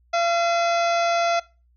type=harmonic tone with a mistuned harmonic; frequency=683 Hz; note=F5; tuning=39 cents flat; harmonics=1 / 2 / 3 / 4 / 5 / 6 / 7 / 8 / 9; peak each=-20 / -25 / -31 / -33 / -36 / -39 / -38 / -42 / -38 dBFS; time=0.13-1.4 s; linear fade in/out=10 ms; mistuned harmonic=4; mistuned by=-120 cents; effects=noise-tail reverb RT60 0.3 s tail -21 dB re dry + added 60 Hz sine -57 dBFS peak until 1.76 s